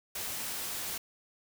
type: noise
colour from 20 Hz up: white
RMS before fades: -37 dBFS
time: 0.15-0.98 s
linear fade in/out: 5 ms
effects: none